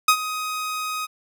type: tone with ADSR envelope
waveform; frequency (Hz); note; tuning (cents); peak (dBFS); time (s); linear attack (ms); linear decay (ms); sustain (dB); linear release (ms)
sawtooth; 1255; D#6; +15; -7; 0.08-1.07; 5; 74; -15; 27
effects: none